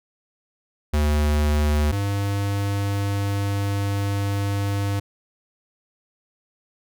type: tone pair in turn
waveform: square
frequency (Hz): 74.6 / 100.16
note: D2 / G2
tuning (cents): +28 / +38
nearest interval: perfect fourth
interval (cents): 510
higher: second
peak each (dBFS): -18 / -22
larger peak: first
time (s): 0.93-1.92 / 1.92-5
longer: second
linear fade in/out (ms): 10
effects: none